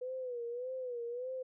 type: tone with vibrato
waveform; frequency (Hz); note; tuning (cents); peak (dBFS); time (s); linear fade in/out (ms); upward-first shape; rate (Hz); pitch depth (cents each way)
sine; 493.9; B4; 0; -37; 0.01-1.43; 10; sine; 1.7; 90
effects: none